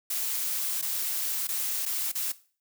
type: noise with dropouts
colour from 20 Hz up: blue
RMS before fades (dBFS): -30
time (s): 0.1-2.32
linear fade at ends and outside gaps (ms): 5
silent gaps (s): 0.815-0.824 / 1.472-1.487 / 1.854-1.86 / 2.118-2.152
effects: noise-tail reverb RT60 0.4 s tail -17 dB re dry